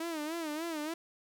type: tone with vibrato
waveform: sawtooth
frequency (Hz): 317.7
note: D#4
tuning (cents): +36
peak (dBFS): -31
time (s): 0-0.94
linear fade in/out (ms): 5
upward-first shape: sine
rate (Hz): 3.4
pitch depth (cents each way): 120
effects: 12-bit